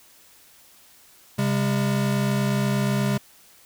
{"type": "tone pair together", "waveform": "square", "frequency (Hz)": [134.04, 202.4], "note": ["C3", "G#3"], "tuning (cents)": [42, -44], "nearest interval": "perfect fifth", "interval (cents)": 714, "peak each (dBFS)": -24, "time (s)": [1.38, 3.18], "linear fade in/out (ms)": 10, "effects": ["white hiss -53 dBFS RMS until 3.65 s"]}